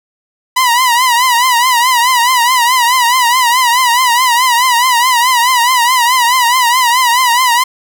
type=tone with vibrato; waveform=sawtooth; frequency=984 Hz; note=B5; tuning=7 cents flat; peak=-4 dBFS; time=0.56-7.64 s; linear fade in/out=10 ms; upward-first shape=triangle; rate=4.7 Hz; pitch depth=120 cents each way; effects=none